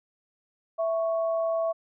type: tone pair together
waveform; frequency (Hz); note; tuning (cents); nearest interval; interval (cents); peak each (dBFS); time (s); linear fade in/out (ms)
sine; 659.2 / 1108.7; E5 / C#6; 0 / 0; major sixth; 900; -24 / -35; 0.78-1.73; 20
effects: none